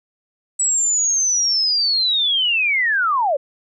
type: linear sweep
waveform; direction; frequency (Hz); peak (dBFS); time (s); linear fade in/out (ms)
sine; down; 7902 to 523.3; -15; 0.59-3.37; 10
effects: none